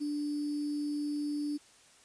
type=tone with sample-and-hold; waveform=sine; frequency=293.7 Hz; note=D4; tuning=in tune; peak=-31 dBFS; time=0-1.58 s; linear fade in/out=20 ms; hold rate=4900 Hz; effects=white hiss -60 dBFS RMS until 2.04 s + resampled to 22050 Hz